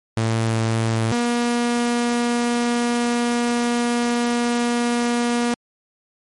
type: tone pair in turn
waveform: sawtooth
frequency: 112.8 / 239 Hz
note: A2 / A#3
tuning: +44 / +43 cents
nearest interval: octave + minor second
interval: 1299 cents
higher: second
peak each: -14 dBFS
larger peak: neither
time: 0.17-1.12 / 1.12-5.54 s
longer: second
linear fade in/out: 0 ms
effects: MP3 48 kbps